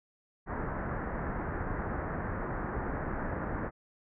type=low-pass noise; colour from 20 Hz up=pink; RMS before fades=-35 dBFS; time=0.46-3.71 s; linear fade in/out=50 ms; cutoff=1800 Hz; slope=48 dB/octave; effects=none